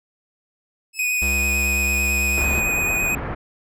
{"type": "tone", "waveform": "15% pulse", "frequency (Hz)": 2597, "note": "E7", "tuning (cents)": -26, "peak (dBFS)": -25, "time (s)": [0.93, 2.46], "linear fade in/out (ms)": 50}
{"type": "tone with vibrato", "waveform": "square", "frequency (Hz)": 2489, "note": "D#7", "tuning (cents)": 0, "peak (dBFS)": -20, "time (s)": [0.99, 3.15], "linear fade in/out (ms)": 2, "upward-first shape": "sine", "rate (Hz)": 9, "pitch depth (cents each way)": 14}
{"type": "tone with pitch glide", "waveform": "square", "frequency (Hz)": [69.3, 70.88], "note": ["C#2", "C#2"], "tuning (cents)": [0, 39], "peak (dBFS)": -24, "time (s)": [1.22, 2.6], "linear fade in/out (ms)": 0, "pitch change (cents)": 39, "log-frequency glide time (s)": [2.32, 2.43]}
{"type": "low-pass noise", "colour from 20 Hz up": "pink", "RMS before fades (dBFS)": -28, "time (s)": [2.37, 3.35], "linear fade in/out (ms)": 10, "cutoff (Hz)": 1900, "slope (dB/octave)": 24}
{"effects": []}